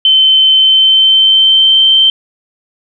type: tone with pitch glide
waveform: sine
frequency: 3077 to 3116 Hz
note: G7 to G7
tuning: -33 to -11 cents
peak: -4 dBFS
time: 0.05-2.1 s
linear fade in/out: 2 ms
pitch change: +22 cents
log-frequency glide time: 0.54-1.8 s
effects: none